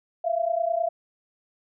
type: tone pair together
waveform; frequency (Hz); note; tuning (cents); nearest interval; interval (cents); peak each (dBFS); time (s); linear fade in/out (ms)
sine; 659.3 / 689; E5 / F5; 0 / -24; minor second; 76; -25; 0.24-0.89; 10
effects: none